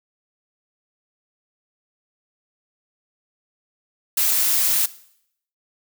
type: noise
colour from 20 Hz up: blue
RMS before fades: -19 dBFS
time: 4.17-4.86 s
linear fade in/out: 5 ms
effects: noise-tail reverb RT60 0.7 s tail -18 dB re dry